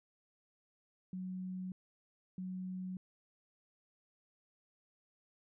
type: tone bursts at uneven times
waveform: sine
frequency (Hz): 185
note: F#3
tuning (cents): 0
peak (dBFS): -39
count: 2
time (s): 1.13-1.72 / 2.38-2.97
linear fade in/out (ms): 2
effects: none

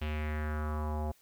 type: tone with low-pass filter sweep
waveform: square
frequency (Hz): 76.2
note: D#2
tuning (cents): -36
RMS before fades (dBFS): -34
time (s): 0.01-1.12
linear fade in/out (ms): 10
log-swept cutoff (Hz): 2900 to 740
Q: 3.2
effects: white hiss -65 dBFS RMS until 1.21 s

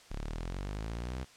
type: linear sweep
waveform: sawtooth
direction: up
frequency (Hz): 33 to 65.9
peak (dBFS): -32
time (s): 0.1-1.25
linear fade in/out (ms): 20
effects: white hiss -57 dBFS RMS until 1.36 s + low-pass 7000 Hz 12 dB/octave

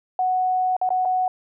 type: tone with dropouts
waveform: sine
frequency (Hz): 740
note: F#5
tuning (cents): 0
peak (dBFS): -18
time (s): 0.19-1.28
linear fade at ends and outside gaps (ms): 2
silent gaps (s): 0.766-0.814 / 0.891-0.904 / 1.051-1.055
effects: none

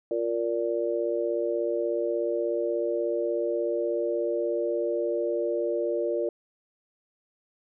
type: chord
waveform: sine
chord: Bb major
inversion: second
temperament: just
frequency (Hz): 349.6 / 466.2 / 582.7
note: F4 / Bb4 / D5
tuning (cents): +2 / 0 / -14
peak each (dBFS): -29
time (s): 0.11-6.29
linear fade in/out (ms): 2
effects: none

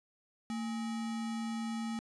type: tone with sample-and-hold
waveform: sine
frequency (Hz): 226.2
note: A3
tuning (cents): +48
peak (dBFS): -34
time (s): 0.5-1.99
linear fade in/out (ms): 0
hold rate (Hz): 1050
effects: resampled to 22050 Hz

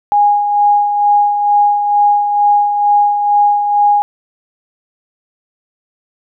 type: tone with tremolo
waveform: sine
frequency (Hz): 823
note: G#5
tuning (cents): -16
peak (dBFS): -6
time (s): 0.12-4.02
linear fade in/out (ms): 0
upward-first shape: sine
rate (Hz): 2.2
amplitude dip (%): 50
effects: none

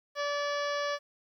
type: harmonic tone with a mistuned harmonic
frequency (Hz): 578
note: D5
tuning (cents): -28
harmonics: 1 / 2 / 3 / 4 / 5 / 6 / 7 / 8 / 9 / 10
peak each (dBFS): -32 / -35 / -37 / -45 / -46 / -45 / -49 / -47 / -46 / -49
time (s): 0.15-0.99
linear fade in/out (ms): 50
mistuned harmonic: 6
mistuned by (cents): -43
effects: 11-bit

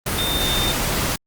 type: tone in noise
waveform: sine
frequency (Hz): 3623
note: A7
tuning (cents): +50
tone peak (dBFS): -22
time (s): 0.18-0.72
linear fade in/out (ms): 5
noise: pink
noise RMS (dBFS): -22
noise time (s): 0.06-1.16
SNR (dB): -3
effects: Opus 32 kbps

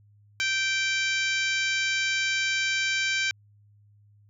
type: harmonic tone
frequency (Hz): 780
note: G5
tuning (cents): -9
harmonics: 2 / 3 / 4 / 5 / 6 / 7 / 8 / 9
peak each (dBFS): -29 / -27 / -33 / -35 / -37 / -38 / -39 / -40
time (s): 0.4-3.31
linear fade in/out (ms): 0
effects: added 103 Hz sine -55 dBFS peak until 4.29 s

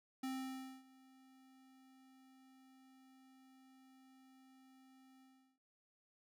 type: tone with ADSR envelope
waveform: square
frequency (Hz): 262.6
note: C4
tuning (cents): +6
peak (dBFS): -40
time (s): 0.23-5.59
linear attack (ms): 7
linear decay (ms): 590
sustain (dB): -24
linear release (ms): 370
effects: none

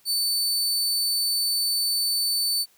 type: tone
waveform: sawtooth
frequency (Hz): 4520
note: C#8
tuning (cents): +33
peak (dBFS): -19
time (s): 0.05-2.66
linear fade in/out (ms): 50
effects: white hiss -60 dBFS RMS until 2.77 s

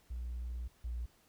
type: tone pair in turn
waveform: triangle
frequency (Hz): 60.3 / 59.3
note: B1 / A#1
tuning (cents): -41 / +30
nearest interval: unison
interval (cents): 29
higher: first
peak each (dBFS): -34 / -32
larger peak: second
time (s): 0.1-0.68 / 0.84-1.06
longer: first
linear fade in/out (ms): 10
effects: tanh soft clip ceiling -34 dBFS + pink hiss -68 dBFS RMS until 1.28 s

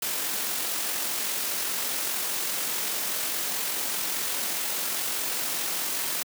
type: noise with amplitude modulation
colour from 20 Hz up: white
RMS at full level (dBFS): -28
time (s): 0.02-6.23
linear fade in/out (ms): 5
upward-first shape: sine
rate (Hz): 44.9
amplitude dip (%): 25
effects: high-pass 200 Hz 12 dB/octave

